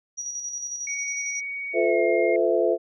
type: tone with tremolo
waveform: sine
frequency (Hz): 5780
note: F#8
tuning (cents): -41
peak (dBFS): -28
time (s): 0.17-1.41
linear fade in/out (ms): 20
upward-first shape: square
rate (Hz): 11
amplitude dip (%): 40
type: tone with pitch glide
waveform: sine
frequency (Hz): 2243 to 2129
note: C#7 to C7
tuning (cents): +20 to +30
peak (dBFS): -29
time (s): 0.87-2.36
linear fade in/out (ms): 2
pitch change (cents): -90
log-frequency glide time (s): 1.72-2.01
type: chord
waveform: sine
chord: F major seventh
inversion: none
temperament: equal with one note detuned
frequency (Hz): 349.2 / 440 / 510.7 / 659.3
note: F4 / A4 / C5 / E5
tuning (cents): 0 / 0 / -42 / 0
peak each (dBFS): -24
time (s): 1.73-2.78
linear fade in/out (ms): 50
effects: none